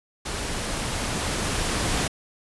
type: noise with level ramp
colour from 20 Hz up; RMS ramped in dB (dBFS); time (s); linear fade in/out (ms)
pink; -30 to -24; 0.25-2.08; 10
effects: resampled to 24000 Hz